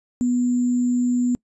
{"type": "tone with sample-and-hold", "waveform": "sine", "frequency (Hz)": 245.6, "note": "B3", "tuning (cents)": -9, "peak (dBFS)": -17, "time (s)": [0.21, 1.35], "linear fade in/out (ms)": 0, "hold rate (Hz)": 7350, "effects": ["noise-tail reverb RT60 0.1 s tail -25 dB re dry", "resampled to 24000 Hz"]}